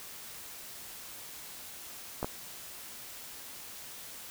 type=clicks; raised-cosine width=1 ms; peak=-18 dBFS; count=2; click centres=2.229 / 2.245 s; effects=white hiss -46 dBFS RMS until 4.3 s